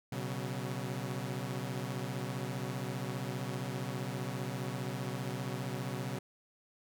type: chord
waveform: sawtooth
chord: B suspended second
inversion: none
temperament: equal with one note detuned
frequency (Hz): 123.47 / 138.59 / 187.47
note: B2 / C#3 / F#3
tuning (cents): 0 / 0 / +23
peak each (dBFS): -35 / -36 / -38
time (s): 0.12-6.19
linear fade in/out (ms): 5
effects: none